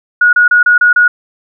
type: tone bursts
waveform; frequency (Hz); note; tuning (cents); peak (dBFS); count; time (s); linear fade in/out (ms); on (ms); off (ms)
sine; 1452; F#6; -33; -4; 6; 0.21-1.08; 5; 120; 30
effects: none